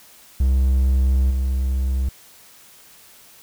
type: tone with level steps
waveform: triangle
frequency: 65.41 Hz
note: C2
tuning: in tune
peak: -12 / -16 dBFS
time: 0.4-2.09 s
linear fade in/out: 5 ms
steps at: 1.3 s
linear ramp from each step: 10 ms
effects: white hiss -48 dBFS RMS until 3.42 s